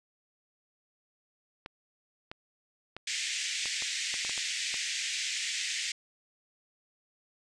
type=clicks; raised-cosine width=0.3 ms; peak=-24 dBFS; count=10; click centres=1.661 / 2.315 / 2.966 / 3.657 / 3.823 / 4.141 / 4.249 / 4.295 / 4.378 / 4.742 s
type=band-pass noise; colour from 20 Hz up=pink; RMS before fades=-34 dBFS; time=3.07-5.92 s; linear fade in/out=5 ms; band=1900 to 8100 Hz; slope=48 dB/octave
effects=none